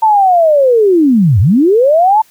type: linear two-way sweep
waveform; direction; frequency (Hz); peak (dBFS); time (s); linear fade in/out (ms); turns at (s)
sine; down then up; 900 to 84.3 to 900; -5; 0.02-2.22; 10; 1.4
effects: white hiss -48 dBFS RMS until 2.3 s